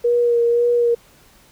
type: tone with vibrato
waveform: sine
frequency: 475.1 Hz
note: A#4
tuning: 33 cents sharp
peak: -13 dBFS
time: 0.04-0.95 s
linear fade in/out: 10 ms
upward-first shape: sine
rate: 1.9 Hz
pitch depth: 20 cents each way
effects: pink hiss -51 dBFS RMS until 1.51 s